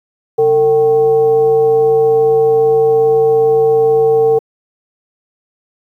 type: tone with frequency modulation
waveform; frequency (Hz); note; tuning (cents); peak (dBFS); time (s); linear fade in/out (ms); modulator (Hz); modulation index
sine; 451.2; A4; +44; -7; 0.38-4.39; 10; 319; 0.51
effects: high-pass 200 Hz 12 dB/octave + 8-bit